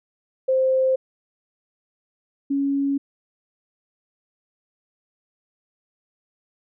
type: tone pair in turn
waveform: sine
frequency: 523 / 278.3 Hz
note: C5 / C#4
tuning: -1 / +7 cents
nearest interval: major seventh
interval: 1092 cents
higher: first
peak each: -16 / -19 dBFS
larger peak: first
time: 0.48-0.96 / 2.5-2.98 s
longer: neither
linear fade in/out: 10 ms
effects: none